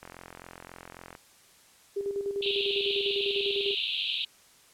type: click train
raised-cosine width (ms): 0.5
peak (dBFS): -28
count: 50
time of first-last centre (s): 0.03-1.151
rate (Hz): 43.7
type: tone with tremolo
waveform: sine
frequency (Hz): 400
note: G4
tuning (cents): +35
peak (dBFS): -27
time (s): 1.96-3.75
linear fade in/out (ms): 10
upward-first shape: square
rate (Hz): 10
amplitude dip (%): 55
type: band-pass noise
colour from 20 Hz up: pink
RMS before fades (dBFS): -31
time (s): 2.42-4.25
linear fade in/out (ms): 5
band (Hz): 2600 to 4000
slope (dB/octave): 96
effects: white hiss -58 dBFS RMS until 4.73 s + low-pass 11000 Hz 12 dB/octave